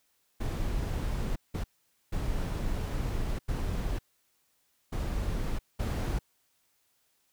brown noise bursts at uneven times, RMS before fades -31 dBFS, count 6, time 0.4-1.36 / 1.54-1.64 / 2.12-3.39 / 3.48-3.99 / 4.92-5.59 / 5.79-6.19 s, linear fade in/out 10 ms, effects white hiss -72 dBFS RMS until 7.32 s

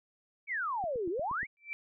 sine exponential two-way sweep, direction down then up, 2349 to 325.9 to 2349 Hz, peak -31 dBFS, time 0.47-1.47 s, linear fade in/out 50 ms, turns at 1.09 s
click train, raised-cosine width 3 ms, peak -34 dBFS, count 6, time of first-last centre 0.84-1.431 s, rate 8.46 Hz
sine tone with exponential growth, 2334 Hz, D7, 11 cents flat, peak -32 dBFS, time 1.57-1.73 s, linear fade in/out 0 ms, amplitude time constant 33 ms
effects none

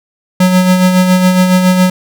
square tone with tremolo, 183.6 Hz, F#3, 13 cents flat, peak -5 dBFS, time 0.4-1.9 s, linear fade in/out 5 ms, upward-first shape sine, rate 7.2 Hz, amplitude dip 45%, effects none

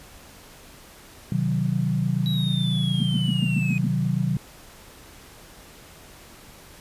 sine chord, C diminished, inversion none, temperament equal with one note detuned, 128.57 / 155.56 / 185 Hz, C3 / Eb3 / Gb3, -30 / 0 / 0 cents, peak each -25 dBFS, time 1.32-4.37 s, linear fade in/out 2 ms
triangle linear sweep, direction down, 3900 to 2489 Hz, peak -28 dBFS, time 2.26-3.78 s, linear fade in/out 0 ms
sine tone bursts, 220 Hz, A3, in tune, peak -22 dBFS, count 7, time 3-3.87 s, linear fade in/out 5 ms, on 30 ms, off 110 ms
effects pink hiss -47 dBFS RMS until 6.8 s + resampled to 32000 Hz

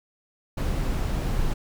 brown noise, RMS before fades -25 dBFS, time 0.57-1.54 s, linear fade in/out 10 ms, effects none

